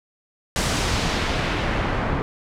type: noise with low-pass filter sweep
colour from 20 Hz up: pink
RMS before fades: -23 dBFS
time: 0.56-2.22 s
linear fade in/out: 0 ms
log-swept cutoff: 8600 to 1400 Hz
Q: 0.9
effects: none